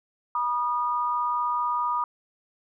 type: tone pair together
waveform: sine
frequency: 969 / 1224.4 Hz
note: B5 / D#6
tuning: -33 / -28 cents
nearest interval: major third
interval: 405 cents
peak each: -26 dBFS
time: 0.35-2.04 s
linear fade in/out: 2 ms
effects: none